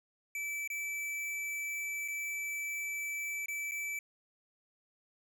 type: tone with dropouts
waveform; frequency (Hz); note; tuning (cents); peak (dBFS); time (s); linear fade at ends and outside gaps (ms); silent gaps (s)
square; 2314; D7; -26; -36; 0.35-3.99; 2; 0.676-0.701 / 2.079-2.083 / 3.459-3.483 / 3.712-3.718
effects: none